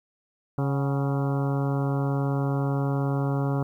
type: harmonic tone with a mistuned harmonic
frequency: 138.59 Hz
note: C#3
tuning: in tune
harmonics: 1 / 2 / 3 / 4 / 5 / 6 / 7 / 8 / 9 / 10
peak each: -24 / -30 / -34 / -36 / -38 / -40 / -41 / -42 / -43 / -44 dBFS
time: 0.58-3.63 s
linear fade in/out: 2 ms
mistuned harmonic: 5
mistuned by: +69 cents
effects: 10-bit